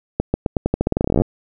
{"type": "accelerating click train", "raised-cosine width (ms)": 2, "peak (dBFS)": -3, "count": 22, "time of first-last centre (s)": [0.2, 1.219], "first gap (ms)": 140, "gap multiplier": 0.87, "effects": []}